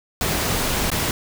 pink noise with dropouts, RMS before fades -22 dBFS, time 0.21-1.11 s, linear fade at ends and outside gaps 1 ms, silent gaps 0.902-0.916 s, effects none

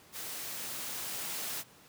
white noise with level ramp, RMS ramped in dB -41 to -37 dBFS, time 0.12-1.64 s, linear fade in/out 50 ms, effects pink hiss -58 dBFS RMS until 1.88 s + high-pass 100 Hz 12 dB/octave

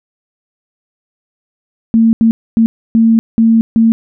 sine tone bursts at uneven times, 226.3 Hz, A3, 49 cents sharp, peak -5 dBFS, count 6, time 1.94-2.13 / 2.21-2.31 / 2.57-2.66 / 2.95-3.19 / 3.38-3.61 / 3.76-3.92 s, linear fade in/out 0 ms, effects none

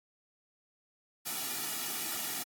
white noise with comb filter, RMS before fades -36 dBFS, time 1.25-2.44 s, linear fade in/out 20 ms, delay 1.9 ms, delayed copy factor -0.7, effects high-pass 150 Hz 12 dB/octave + AAC 64 kbps

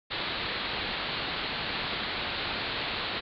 white low-pass noise, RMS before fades -33 dBFS, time 0.1-3.21 s, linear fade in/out 20 ms, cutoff 4400 Hz, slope 96 dB/octave, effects none

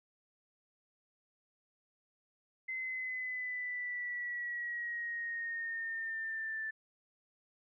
sine linear sweep, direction down, 2059 to 1760 Hz, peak -36 dBFS, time 2.68-6.71 s, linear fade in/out 10 ms, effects none

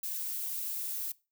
violet noise, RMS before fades -36 dBFS, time 0.03-1.12 s, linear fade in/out 5 ms, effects noise-tail reverb RT60 0.3 s tail -22 dB re dry

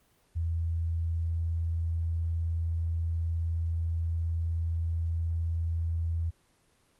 sine tone with vibrato, 82.9 Hz, E2, 10 cents sharp, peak -27 dBFS, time 0.35-6.31 s, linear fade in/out 20 ms, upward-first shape sine, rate 19 Hz, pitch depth 10 cents each way, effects pink hiss -67 dBFS RMS until 6.99 s + Opus 24 kbps

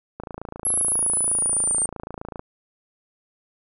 click train, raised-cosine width 1 ms, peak -19 dBFS, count 62, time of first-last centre 0.2-2.394 s, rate 27.8 Hz
sine exponential sweep, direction down, 11140 to 8780 Hz, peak -19 dBFS, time 0.65-1.86 s, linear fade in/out 2 ms
effects none

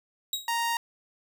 sawtooth tone with exponential decay, 3814 Hz, A#7, 39 cents sharp, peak -22 dBFS, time 0.33-0.54 s, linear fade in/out 2 ms, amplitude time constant 44 ms
sawtooth tone, 932.3 Hz, A#5, in tune, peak -22 dBFS, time 0.48-0.77 s, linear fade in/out 2 ms
effects none

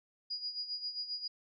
sine tone with tremolo, 4889 Hz, D#8, 31 cents flat, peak -34 dBFS, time 0.3-1.28 s, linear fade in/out 10 ms, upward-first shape sine, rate 7.5 Hz, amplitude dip 70%, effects none

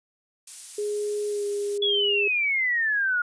violet noise, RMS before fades -34 dBFS, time 0.47-1.78 s, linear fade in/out 5 ms
sine tone with pitch glide, 415.3 to 407.2 Hz, G#4 to G#4, 0 to -34 cents, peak -25 dBFS, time 0.78-2.28 s, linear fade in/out 5 ms, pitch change -34 cents, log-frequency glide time 1.28-1.45 s
sine exponential sweep, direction down, 3415 to 1413 Hz, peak -21 dBFS, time 1.82-3.22 s, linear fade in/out 5 ms
effects resampled to 22050 Hz

